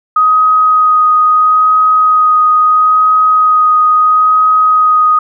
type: tone with vibrato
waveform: sine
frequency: 1253 Hz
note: D#6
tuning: 12 cents sharp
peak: -5 dBFS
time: 0.16-5.19 s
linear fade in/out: 5 ms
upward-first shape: sine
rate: 0.75 Hz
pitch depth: 11 cents each way
effects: none